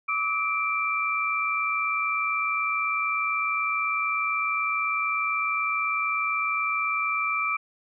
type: tone cluster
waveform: sine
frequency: 1162 / 1282 / 2351 Hz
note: D6 / E6 / D7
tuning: -19 / -49 / +1 cents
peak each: -30 / -29 / -26 dBFS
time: 0.08-7.57 s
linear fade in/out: 10 ms
effects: none